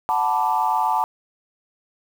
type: chord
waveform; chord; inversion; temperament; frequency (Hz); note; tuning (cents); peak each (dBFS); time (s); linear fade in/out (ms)
sine; B minor seventh; second; equal; 740 / 880 / 987.8 / 1174.7; F#5 / A5 / B5 / D6; 0 / 0 / 0 / 0; -24 / -20 / -24 / -26; 0.09-1.04; 0
effects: tanh soft clip ceiling -7 dBFS + 7-bit